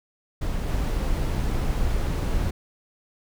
brown noise with level steps, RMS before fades -26 / -24 dBFS, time 0.41-2.51 s, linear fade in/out 10 ms, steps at 0.68 s, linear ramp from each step 2 ms, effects none

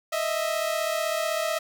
sawtooth tone pair together, 623.1 / 659 Hz, D#5 / E5, +2 / -1 cents, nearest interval minor second, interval 97 cents, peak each -24 dBFS, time 0.12-1.59 s, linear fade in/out 10 ms, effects 8-bit

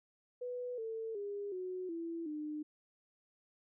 sine tone with pitch steps, 493.9 / 447.7 / 405.8 / 367.9 / 333.5 / 302.3 Hz, B4 / A4 / G#4 / F#4 / E4 / D#4, 0 / +30 / -40 / -10 / +20 / -50 cents, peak -38 dBFS, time 0.41-2.63 s, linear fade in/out 10 ms, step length 370 ms, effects none

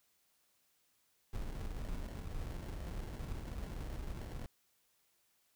brown noise with sample-and-hold, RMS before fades -42 dBFS, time 1.33-4.46 s, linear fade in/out 2 ms, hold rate 1225 Hz, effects white hiss -75 dBFS RMS until 5.55 s

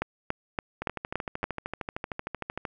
two click trains, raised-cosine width 0.5 ms, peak -12 / -17 dBFS, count 6 / 25, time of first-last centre 0.02-1.44 / 0.82-2.652 s, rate 3.52 / 13.1 Hz, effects none

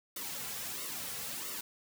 white noise with flanger, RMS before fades -40 dBFS, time 0.16-1.61 s, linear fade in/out 5 ms, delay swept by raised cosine 1.2 to 3.3 ms, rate 1.5 Hz, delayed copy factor -0.75, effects none

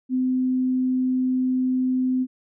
sine tone, 256.2 Hz, C4, 36 cents flat, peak -19 dBFS, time 0.09-2.27 s, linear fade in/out 50 ms, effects none

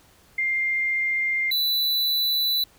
sine / square tone pair in turn, 2105 / 3974 Hz, C7 / B7, +10 / +10 cents, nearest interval major seventh, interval 1100 cents, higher second, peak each -21 dBFS, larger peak neither, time 0.38-1.51 / 1.51-2.64 s, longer neither, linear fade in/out 5 ms, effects pink hiss -56 dBFS RMS until 2.78 s

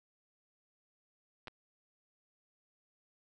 clicks, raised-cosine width 0.3 ms, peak -29 dBFS, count 2, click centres 1.473 / 1.481 s, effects none

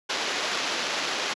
white noise with sample-and-hold, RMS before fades -28 dBFS, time 0.09-1.34 s, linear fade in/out 10 ms, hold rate 8820 Hz, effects high-pass 300 Hz 12 dB/octave + resampled to 22050 Hz

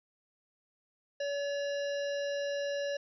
harmonic tone with a mistuned harmonic, 569 Hz, C#5, 45 cents sharp, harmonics 1 / 3 / 5 / 7 / 9 / 10, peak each -32 / -42 / -46 / -49 / -51 / -52 dBFS, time 1.2-2.97 s, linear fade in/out 5 ms, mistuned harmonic 5, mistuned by -19 cents, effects none

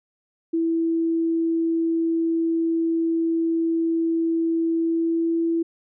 sine tone with pitch glide, 329.6 to 332.3 Hz, E4 to E4, 0 to +14 cents, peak -19 dBFS, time 0.53-5.63 s, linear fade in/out 10 ms, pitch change +14 cents, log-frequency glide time 4.76-5.41 s, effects none

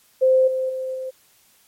sine tone with level steps, 520 Hz, C5, 11 cents flat, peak -12 / -20 / -24 / -26 dBFS, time 0.21-1.11 s, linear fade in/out 20 ms, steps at 0.47 / 0.69 / 0.94 s, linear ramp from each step 10 ms, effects white hiss -57 dBFS RMS until 1.67 s + MP3 64 kbps

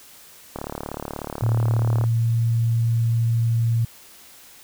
click train, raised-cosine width 1 ms, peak -15 dBFS, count 55, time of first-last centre 0.56-2.039 s, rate 36.5 Hz
sine tone with pitch glide, 114.1 to 115.49 Hz, A#2 to A#2, -37 to -16 cents, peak -17 dBFS, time 1.42-3.85 s, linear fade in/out 5 ms, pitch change +21 cents, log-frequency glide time 1.8-2.35 s
effects white hiss -47 dBFS RMS until 4.63 s

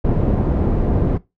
pink low-pass noise, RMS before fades -17 dBFS, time 0.04-1.18 s, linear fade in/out 10 ms, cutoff 450 Hz, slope 12 dB/octave, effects noise-tail reverb RT60 0.2 s tail -18 dB re dry

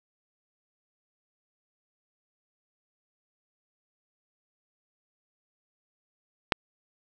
click, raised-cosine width 0.3 ms, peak -4 dBFS, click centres 6.522 s, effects none

